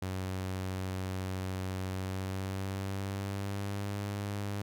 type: tone with pitch glide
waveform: sawtooth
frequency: 93.9 to 101.22 Hz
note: F#2 to G#2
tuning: +26 to -44 cents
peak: -30 dBFS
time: 0.02-4.62 s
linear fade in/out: 5 ms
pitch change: +130 cents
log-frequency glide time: 1.91-3.99 s
effects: none